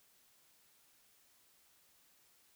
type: silence
effects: white hiss -69 dBFS RMS until 2.55 s